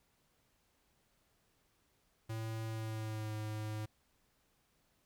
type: tone with pitch glide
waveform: square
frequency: 111.6 to 107.55 Hz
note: A2 to A2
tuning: +25 to -39 cents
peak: -39 dBFS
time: 2.29-3.86 s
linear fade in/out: 10 ms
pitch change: -64 cents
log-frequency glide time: 2.68-3.34 s
effects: pink hiss -75 dBFS RMS until 5.05 s